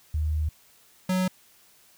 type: tone pair in turn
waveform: sine / square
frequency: 77 / 185 Hz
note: D#2 / F#3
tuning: -17 / 0 cents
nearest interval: octave + minor third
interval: 1517 cents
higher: second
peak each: -23 dBFS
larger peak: neither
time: 0.14-0.49 / 1.09-1.28 s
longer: first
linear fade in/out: 5 ms
effects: white hiss -58 dBFS RMS until 1.97 s

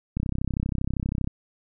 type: click train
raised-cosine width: 5 ms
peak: -14 dBFS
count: 37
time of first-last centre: 0.17-1.274 s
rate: 32.6 Hz
effects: none

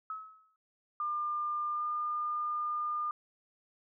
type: tone with exponential decay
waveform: sine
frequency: 1287 Hz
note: E6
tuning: 42 cents flat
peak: -34 dBFS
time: 0.1-0.56 s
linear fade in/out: 2 ms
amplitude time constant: 100 ms
type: tone with pitch glide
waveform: sine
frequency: 1200 to 1209 Hz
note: D6 to D6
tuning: +37 to +50 cents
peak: -31 dBFS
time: 1-3.11 s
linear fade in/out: 2 ms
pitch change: +13 cents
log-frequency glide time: 1.73-1.84 s
effects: none

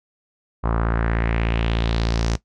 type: tone with low-pass filter sweep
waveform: sawtooth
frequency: 56.6 Hz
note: A1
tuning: 50 cents sharp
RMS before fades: -21 dBFS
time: 0.63-2.37 s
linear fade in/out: 20 ms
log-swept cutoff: 1100 to 6200 Hz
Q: 2.7
effects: noise-tail reverb RT60 0.1 s tail -17 dB re dry

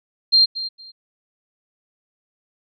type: tone with echo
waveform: sine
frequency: 4186 Hz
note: C8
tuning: in tune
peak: -10 dBFS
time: 0.32-0.46 s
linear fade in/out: 20 ms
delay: 230 ms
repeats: 2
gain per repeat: -14 dB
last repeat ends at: 0.92 s
effects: none

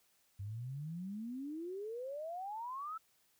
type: exponential sweep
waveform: sine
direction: up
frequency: 95.7 to 1340 Hz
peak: -40 dBFS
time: 0.39-2.98 s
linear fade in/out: 10 ms
effects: white hiss -73 dBFS RMS until 3.39 s

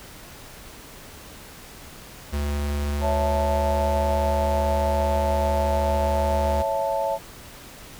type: tone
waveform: square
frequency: 72.5 Hz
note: D2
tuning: 22 cents flat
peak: -24 dBFS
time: 2.32-6.63 s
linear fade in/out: 20 ms
type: chord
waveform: sine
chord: A major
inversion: first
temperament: equal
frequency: 554.4 / 659.3 / 880 Hz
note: C#5 / E5 / A5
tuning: 0 / 0 / 0 cents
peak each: -26 dBFS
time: 3-7.19 s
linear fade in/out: 50 ms
effects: pink hiss -43 dBFS RMS until 7.99 s

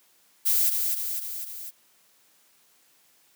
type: noise with echo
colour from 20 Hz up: violet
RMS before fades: -22 dBFS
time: 0.45-0.71 s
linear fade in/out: 20 ms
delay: 250 ms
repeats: 4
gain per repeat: -4 dB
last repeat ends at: 1.71 s
effects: white hiss -62 dBFS RMS until 3.35 s + high-pass 150 Hz 12 dB/octave

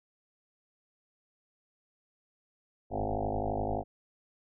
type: tone with frequency modulation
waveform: sine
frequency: 392 Hz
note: G4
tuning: in tune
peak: -29 dBFS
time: 2.9-3.84 s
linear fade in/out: 50 ms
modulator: 51.7 Hz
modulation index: 7.8
effects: none

